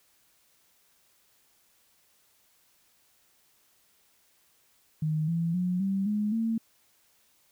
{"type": "tone with pitch steps", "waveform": "sine", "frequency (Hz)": [155.2, 167.3, 180.35, 194.41, 209.6, 225.9], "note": ["D#3", "E3", "F#3", "G3", "G#3", "A3"], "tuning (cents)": [-4, 26, -44, -14, 16, 46], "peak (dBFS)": -25, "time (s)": [5.02, 6.58], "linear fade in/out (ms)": 5, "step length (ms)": 260, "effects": ["white hiss -66 dBFS RMS until 7.51 s"]}